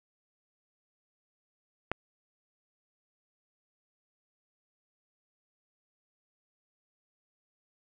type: click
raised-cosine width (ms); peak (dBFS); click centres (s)
0.5; -14; 1.916
effects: none